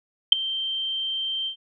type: tone with ADSR envelope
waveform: sine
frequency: 3136 Hz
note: G7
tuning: in tune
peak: -4 dBFS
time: 0.32-1.56 s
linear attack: 5 ms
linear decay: 7 ms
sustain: -21 dB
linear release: 94 ms
effects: none